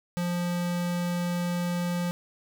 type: tone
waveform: square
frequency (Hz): 175.3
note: F3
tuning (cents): +7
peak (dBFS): -27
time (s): 0.17-2.11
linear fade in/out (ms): 0
effects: none